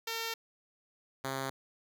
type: tone pair in turn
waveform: 5% pulse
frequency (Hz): 454.9 / 134.31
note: A#4 / C3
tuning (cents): -42 / +46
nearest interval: octave + major sixth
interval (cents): 2112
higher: first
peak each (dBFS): -23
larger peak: neither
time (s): 0.07-0.34 / 1.24-1.5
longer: first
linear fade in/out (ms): 5
effects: none